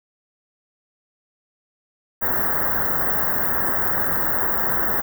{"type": "band-stop noise", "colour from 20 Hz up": "white", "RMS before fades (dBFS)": -21, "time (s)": [2.21, 5.02], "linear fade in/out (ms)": 20, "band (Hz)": [1900, 15000], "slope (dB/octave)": 96, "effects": []}